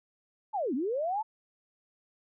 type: linear two-way sweep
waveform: sine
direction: down then up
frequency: 900 to 231.1 to 900 Hz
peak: -28 dBFS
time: 0.53-1.23 s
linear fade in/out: 20 ms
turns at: 0.74 s
effects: none

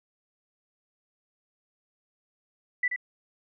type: tone with echo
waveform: sine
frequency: 1977 Hz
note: B6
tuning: 1 cent sharp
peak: -22 dBFS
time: 2.83-2.88 s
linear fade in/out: 5 ms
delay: 82 ms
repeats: 1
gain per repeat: -6 dB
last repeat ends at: 2.962 s
effects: none

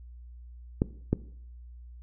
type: clicks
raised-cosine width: 3 ms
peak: -10 dBFS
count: 2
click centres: 0.819 / 1.13 s
effects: noise-tail reverb RT60 0.6 s tail -18 dB re dry + added 60 Hz sine -44 dBFS peak until 2.02 s

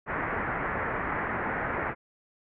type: low-pass noise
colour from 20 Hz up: white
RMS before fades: -31 dBFS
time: 0.06-1.95 s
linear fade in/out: 50 ms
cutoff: 2000 Hz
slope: 48 dB/octave
effects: none

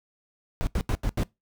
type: noise bursts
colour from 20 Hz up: brown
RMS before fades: -25 dBFS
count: 5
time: 0.61-1.233 s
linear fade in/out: 0 ms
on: 59 ms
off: 82 ms
effects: noise-tail reverb RT60 0.2 s tail -23 dB re dry

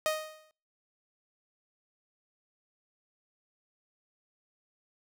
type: tone with exponential decay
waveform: sawtooth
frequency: 622.3 Hz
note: D#5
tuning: in tune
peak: -21 dBFS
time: 0.06-0.51 s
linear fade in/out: 0 ms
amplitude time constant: 97 ms
effects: noise-tail reverb RT60 0.4 s tail -25 dB re dry

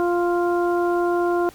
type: harmonic tone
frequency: 349.2 Hz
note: F4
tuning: in tune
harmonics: 1 / 2 / 3 / 4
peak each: -19 / -25 / -29 / -31 dBFS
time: 0-1.49 s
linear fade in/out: 0 ms
effects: pink hiss -47 dBFS RMS until 1.54 s

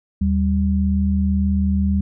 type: tone pair together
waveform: sine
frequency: 77.73 / 196 Hz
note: D#2 / G3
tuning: -1 / 0 cents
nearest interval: octave + major third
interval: 1601 cents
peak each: -18 dBFS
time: 0.21-2.01 s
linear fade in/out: 5 ms
effects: none

